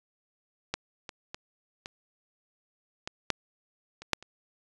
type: clicks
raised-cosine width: 0.2 ms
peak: -12 / -22 / -20 / -21 / -17 / -7 / -26 / -6 / -29 dBFS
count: 9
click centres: 0.74 / 1.092 / 1.345 / 1.859 / 3.075 / 3.303 / 4.02 / 4.133 / 4.226 s
effects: resampled to 22050 Hz